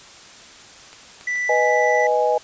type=clicks; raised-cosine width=0.2 ms; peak=-24 dBFS; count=3; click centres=0.93 / 1.211 / 1.357 s
type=tone; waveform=triangle; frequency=1975.5 Hz; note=B6; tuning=in tune; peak=-19 dBFS; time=1.27-2.07 s; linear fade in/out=5 ms
type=chord; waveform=sine; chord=G# minor; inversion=first; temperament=equal; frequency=493.9 / 622.3 / 830.6 Hz; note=B4 / D#5 / G#5; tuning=0 / 0 / 0 cents; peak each=-20 dBFS; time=1.49-2.38 s; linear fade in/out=5 ms
effects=white hiss -43 dBFS RMS until 2.43 s + resampled to 16000 Hz